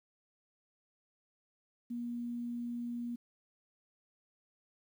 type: tone with quantisation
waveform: sine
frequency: 238.8 Hz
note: A#3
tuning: 42 cents sharp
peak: -36 dBFS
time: 1.9-3.16 s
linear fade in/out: 10 ms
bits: 11
effects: none